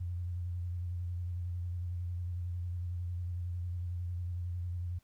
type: tone with vibrato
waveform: sine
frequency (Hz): 88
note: F2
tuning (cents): +14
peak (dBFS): -34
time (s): 0-4.99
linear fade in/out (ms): 10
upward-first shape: square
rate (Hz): 11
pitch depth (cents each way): 28
effects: pink hiss -72 dBFS RMS until 5.03 s